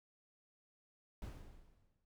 brown noise with exponential decay, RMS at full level -43 dBFS, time 1.22-2.05 s, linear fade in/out 1 ms, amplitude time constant 180 ms, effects none

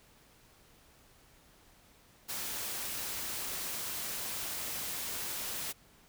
white noise, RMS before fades -38 dBFS, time 2.28-5.73 s, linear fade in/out 20 ms, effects pink hiss -62 dBFS RMS until 6.08 s

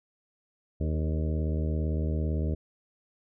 harmonic tone with a mistuned harmonic, 77.78 Hz, D#2, in tune, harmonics 1 / 2 / 3 / 4 / 5 / 6 / 7 / 8, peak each -27 / -33 / -37 / -39 / -41 / -43 / -44 / -45 dBFS, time 0.8-2.55 s, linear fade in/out 10 ms, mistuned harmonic 5, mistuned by +41 cents, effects none

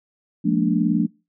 sine chord, Bb dominant seventh, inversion second, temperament equal with one note detuned, 174.61 / 211.9 / 233.1 / 293.7 Hz, F3 / Ab3 / Bb3 / D4, 0 / +35 / 0 / 0 cents, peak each -22 dBFS, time 0.44-1.07 s, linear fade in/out 20 ms, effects noise-tail reverb RT60 0.3 s tail -24 dB re dry

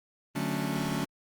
sawtooth chord, D major seventh, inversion none, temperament just, 146.83 / 183.54 / 220.2 / 275.3 Hz, D3 / F#3 / A3 / C#4, 0 / -14 / +2 / -12 cents, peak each -30 dBFS, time 0.35-1.05 s, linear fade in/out 10 ms, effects Opus 24 kbps

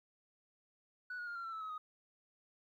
sine tone with pitch steps, 1480 / 1444.5 / 1409.9 / 1376.1 / 1343.1 / 1310.9 / 1279.5 / 1248.8 Hz, F#6 / F#6 / F6 / F6 / E6 / E6 / D#6 / D#6, 0 / -42 / +16 / -26 / +32 / -10 / +48 / +6 cents, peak -39 dBFS, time 1.1-1.78 s, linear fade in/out 5 ms, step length 85 ms, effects tanh soft clip ceiling -39 dBFS + 13-bit

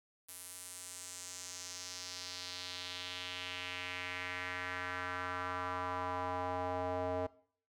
square tone with band-pass filter sweep, 90.4 Hz, F#2, 40 cents flat, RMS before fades -41 dBFS, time 0.28-7.27 s, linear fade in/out 10 ms, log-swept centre 11000 to 620 Hz, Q 2.3, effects noise-tail reverb RT60 0.5 s tail -19 dB re dry

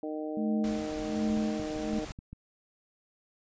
harmonic tone, 154 Hz, D#3, 17 cents flat, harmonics 2 / 3 / 4 / 5, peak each -35 / -39 / -39 / -45 dBFS, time 0.03-2.05 s, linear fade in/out 2 ms
sine tone with tremolo, 216.2 Hz, A3, 30 cents flat, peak -26 dBFS, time 0.37-1.99 s, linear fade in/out 2 ms, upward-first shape sine, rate 1.3 Hz, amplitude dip 95%
pink noise, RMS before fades -43 dBFS, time 0.64-2.12 s, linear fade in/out 0 ms
clicks, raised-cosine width 5 ms, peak -30 dBFS, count 8, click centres 1.302 / 1.373 / 1.599 / 1.762 / 1.935 / 2.108 / 2.189 / 2.33 s
effects resampled to 16000 Hz

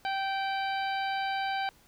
harmonic tone with a mistuned harmonic, 779 Hz, G5, 11 cents flat, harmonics 1 / 2 / 3 / 4 / 5 / 6, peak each -30 / -36 / -40 / -42 / -44 / -46 dBFS, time 0.05-1.69 s, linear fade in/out 0 ms, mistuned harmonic 4, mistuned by -28 cents, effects pink hiss -61 dBFS RMS until 1.87 s

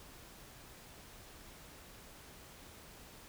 silence, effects pink hiss -55 dBFS RMS until 3.28 s

